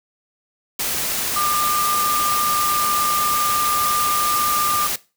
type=tone in noise; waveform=sine; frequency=1199 Hz; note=D6; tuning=36 cents sharp; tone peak=-19 dBFS; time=1.36-4.87 s; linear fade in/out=5 ms; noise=white; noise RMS=-23 dBFS; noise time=0.79-4.96 s; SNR=+1 dB; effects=noise-tail reverb RT60 0.3 s tail -19 dB re dry